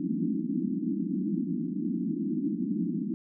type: band-pass noise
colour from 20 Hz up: pink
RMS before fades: -30 dBFS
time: 0-3.14 s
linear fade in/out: 0 ms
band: 170 to 330 Hz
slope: 96 dB/octave
effects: none